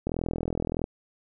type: click train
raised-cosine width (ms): 2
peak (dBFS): -15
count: 33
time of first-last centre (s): 0.07-0.841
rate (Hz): 41.5
effects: none